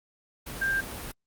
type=tone in noise; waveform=sine; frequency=1587 Hz; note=G6; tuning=21 cents sharp; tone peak=-24 dBFS; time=0.61-0.81 s; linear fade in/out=10 ms; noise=pink; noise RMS=-38 dBFS; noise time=0.46-1.12 s; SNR=+11 dB; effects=Opus 32 kbps